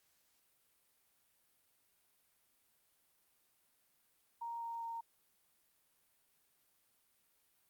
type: tone with pitch steps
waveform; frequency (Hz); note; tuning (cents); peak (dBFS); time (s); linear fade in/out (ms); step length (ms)
sine; 932.3 / 926.9 / 921.6; A#5 / A#5 / A#5; 0 / -10 / -20; -40; 4.41-5.01; 10; 200
effects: white hiss -75 dBFS RMS until 7.69 s + Opus 48 kbps